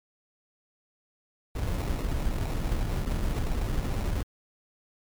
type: noise with sample-and-hold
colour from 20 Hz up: brown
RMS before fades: -28 dBFS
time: 1.55-4.23 s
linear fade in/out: 5 ms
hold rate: 1575 Hz
effects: MP3 96 kbps